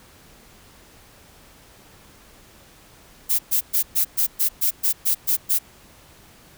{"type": "noise bursts", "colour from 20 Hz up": "violet", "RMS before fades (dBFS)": -19, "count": 11, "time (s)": [3.29, 5.59], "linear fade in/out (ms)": 20, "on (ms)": 100, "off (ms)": 120, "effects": ["pink hiss -50 dBFS RMS until 6.57 s"]}